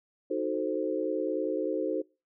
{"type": "chord", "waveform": "sine", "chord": "D# diminished seventh", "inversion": "none", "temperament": "equal", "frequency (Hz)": [311.1, 370, 440, 523.3], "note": ["D#4", "F#4", "A4", "C5"], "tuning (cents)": [0, 0, 0, 0], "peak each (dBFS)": -33, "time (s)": [0.3, 2.02], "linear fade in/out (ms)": 10, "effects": ["noise-tail reverb RT60 0.3 s tail -24 dB re dry"]}